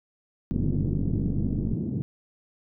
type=band-pass noise; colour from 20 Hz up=pink; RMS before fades=-29 dBFS; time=0.51-2.02 s; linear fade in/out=0 ms; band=110 to 290 Hz; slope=24 dB/octave
type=click train; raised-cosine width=5 ms; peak=-18 dBFS; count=60; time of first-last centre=0.52-1.734 s; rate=48.6 Hz
effects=none